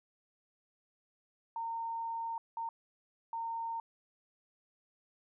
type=tone bursts at uneven times; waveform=sine; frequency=916 Hz; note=A#5; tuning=31 cents flat; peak=-35 dBFS; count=3; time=1.56-2.38 / 2.57-2.69 / 3.33-3.8 s; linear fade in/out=2 ms; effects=none